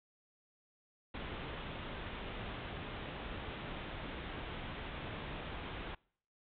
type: low-pass noise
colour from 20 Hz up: pink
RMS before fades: -44 dBFS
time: 1.14-5.95 s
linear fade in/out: 5 ms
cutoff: 3700 Hz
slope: 96 dB/octave
effects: noise-tail reverb RT60 0.6 s tail -26 dB re dry